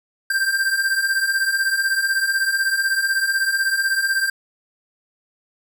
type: beating tone pair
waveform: square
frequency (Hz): 1568 / 1584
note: G6 / G6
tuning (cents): 0 / +18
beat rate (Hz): 16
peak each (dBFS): -24 / -20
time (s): 0.3-4.3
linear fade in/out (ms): 5
effects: none